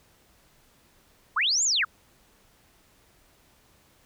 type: linear two-way sweep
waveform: sine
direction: up then down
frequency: 913 to 7450 to 1080 Hz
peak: -21 dBFS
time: 1.36-1.85 s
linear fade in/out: 10 ms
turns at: 1.64 s
effects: pink hiss -61 dBFS RMS until 4.05 s